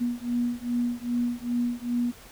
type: beating tone pair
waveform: sine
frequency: 239.9 / 242.4 Hz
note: A#3 / B3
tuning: +50 / -32 cents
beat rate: 2.5 Hz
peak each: -28 dBFS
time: 0-2.12 s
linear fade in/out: 20 ms
effects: pink hiss -49 dBFS RMS until 2.31 s